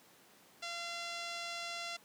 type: tone with low-pass filter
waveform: 5% pulse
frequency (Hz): 686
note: F5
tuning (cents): -31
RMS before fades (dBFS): -42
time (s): 0.62-1.97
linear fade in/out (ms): 10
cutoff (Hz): 5000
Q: 0.75
effects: pink hiss -62 dBFS RMS until 2.04 s + high-pass 200 Hz 12 dB/octave